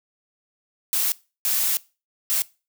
blue noise bursts at uneven times, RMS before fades -22 dBFS, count 3, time 0.93-1.12 / 1.45-1.77 / 2.3-2.42 s, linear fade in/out 0 ms, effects noise-tail reverb RT60 0.3 s tail -21 dB re dry

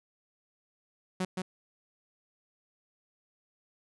sawtooth tone with echo, 185 Hz, F#3, in tune, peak -25 dBFS, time 1.2-1.25 s, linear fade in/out 5 ms, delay 170 ms, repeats 1, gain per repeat -3 dB, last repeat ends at 1.42 s, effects resampled to 24000 Hz

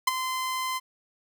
sawtooth tone with ADSR envelope, 1033 Hz, C6, 22 cents flat, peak -13 dBFS, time 0.07-0.8 s, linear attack 7 ms, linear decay 19 ms, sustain -11 dB, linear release 31 ms, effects none

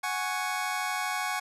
25% pulse chord, F# suspended second, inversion none, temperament just, 740 / 832.5 / 1110 Hz, F#5 / G#5 / C#6, 0 / +4 / +2 cents, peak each -30 dBFS, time 0.03-1.4 s, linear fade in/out 10 ms, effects resampled to 32000 Hz

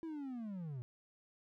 triangle linear sweep, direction down, 333.6 to 116.54 Hz, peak -39 dBFS, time 0.03-0.82 s, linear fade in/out 0 ms, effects none

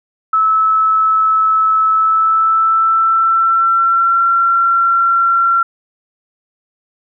sine tone with pitch glide, 1302 to 1364.4 Hz, E6 to F6, -22 to -41 cents, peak -9 dBFS, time 0.33-5.63 s, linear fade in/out 5 ms, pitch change +81 cents, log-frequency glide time 1.89-4.26 s, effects none

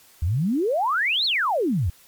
sine exponential two-way sweep, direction up then down, 73.6 to 4435 to 73.6 Hz, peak -19 dBFS, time 0.22-1.9 s, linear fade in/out 5 ms, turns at 1.25 s, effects white hiss -53 dBFS RMS until 2.07 s + MP3 96 kbps

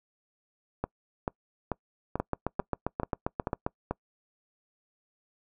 two click trains, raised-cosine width 1 ms, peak -15 / -14 dBFS, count 8 / 12, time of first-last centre 0.84-3.91 / 2.2-3.665 s, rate 2.28 / 7.51 Hz, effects noise-tail reverb RT60 0.1 s tail -25 dB re dry

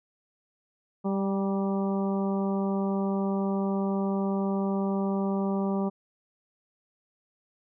harmonic tone with a mistuned harmonic, 196 Hz, G3, in tune, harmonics 1 / 2 / 3 / 4 / 5 / 6, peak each -26 / -32 / -36 / -38 / -40 / -42 dBFS, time 1.04-5.9 s, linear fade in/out 20 ms, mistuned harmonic 5, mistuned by -25 cents, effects none

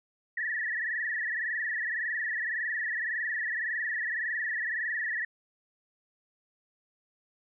sine tone with frequency modulation, 1827 Hz, A#6, 35 cents flat, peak -29 dBFS, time 0.37-5.25 s, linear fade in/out 5 ms, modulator 21.8 Hz, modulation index 5.4, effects none

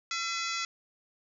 harmonic tone with a mistuned harmonic, 676 Hz, E5, 43 cents sharp, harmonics 2 / 3 / 4 / 5 / 6 / 7 / 8 / 9 / 10, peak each -36 / -38 / -39 / -40 / -41 / -41 / -42 / -43 / -43 dBFS, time 0.11-0.65 s, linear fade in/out 2 ms, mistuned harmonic 4, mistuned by -110 cents, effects none

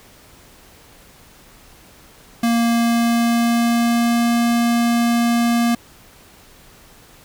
square tone with pitch glide, 233.1 to 235.4 Hz, A#3 to A#3, 0 to +17 cents, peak -15 dBFS, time 2.43-5.75 s, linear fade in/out 5 ms, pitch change +17 cents, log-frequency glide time 2.56-4.31 s, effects pink hiss -47 dBFS RMS until 7.24 s

